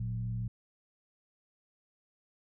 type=tone with frequency modulation; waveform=sine; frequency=115.3 Hz; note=A#2; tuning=19 cents flat; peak=-32 dBFS; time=0-0.48 s; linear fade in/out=5 ms; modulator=66.6 Hz; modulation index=0.6; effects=none